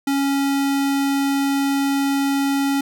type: tone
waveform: square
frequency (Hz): 277.2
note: C#4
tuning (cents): 0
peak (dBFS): -18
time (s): 0.07-2.81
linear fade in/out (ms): 5
effects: none